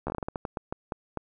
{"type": "slowing click train", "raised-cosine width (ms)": 1, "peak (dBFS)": -17, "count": 14, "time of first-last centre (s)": [0.07, 1.173], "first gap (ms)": 13, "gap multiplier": 1.28, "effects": []}